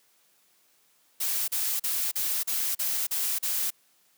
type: noise bursts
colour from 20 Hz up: blue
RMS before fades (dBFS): -28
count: 8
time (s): 1.2-3.706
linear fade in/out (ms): 10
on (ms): 280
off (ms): 38
effects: white hiss -65 dBFS RMS until 4.17 s + high-pass 150 Hz 12 dB/octave